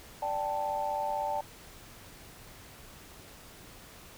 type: chord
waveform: sine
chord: D suspended fourth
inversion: none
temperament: equal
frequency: 587.3 / 784 / 880 Hz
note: D5 / G5 / A5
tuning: 0 / 0 / 0 cents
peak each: -35 / -34 / -32 dBFS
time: 0.22-1.41 s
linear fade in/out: 5 ms
effects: tanh soft clip ceiling -20 dBFS + pink hiss -51 dBFS RMS until 4.17 s